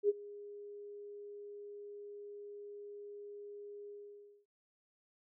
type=tone with ADSR envelope; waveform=sine; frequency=410 Hz; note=G#4; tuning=22 cents flat; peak=-24 dBFS; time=0.03-4.46 s; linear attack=60 ms; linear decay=30 ms; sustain=-22 dB; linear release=570 ms; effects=none

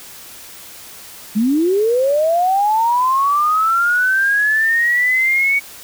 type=linear sweep; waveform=sine; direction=up; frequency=200.1 to 2249 Hz; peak=-12 dBFS; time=1.35-5.6 s; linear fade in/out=20 ms; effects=white hiss -37 dBFS RMS until 5.83 s

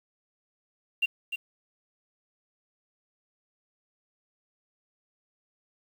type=tone with echo; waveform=sine; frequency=2771 Hz; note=F7; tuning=14 cents flat; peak=-21 dBFS; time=1.02-1.06 s; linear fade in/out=10 ms; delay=300 ms; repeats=1; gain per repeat=-8 dB; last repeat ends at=1.36 s; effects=8-bit

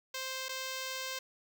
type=tone with dropouts; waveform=5% pulse; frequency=523.3 Hz; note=C5; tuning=in tune; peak=-25 dBFS; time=0.14-1.19 s; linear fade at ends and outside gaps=5 ms; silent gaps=0.485-0.491 s; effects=none

